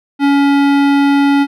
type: tone with hard clipping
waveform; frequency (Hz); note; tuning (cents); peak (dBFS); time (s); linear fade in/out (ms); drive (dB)
sine; 281.4; C#4; +26; -10; 0.19-1.47; 50; 18
effects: none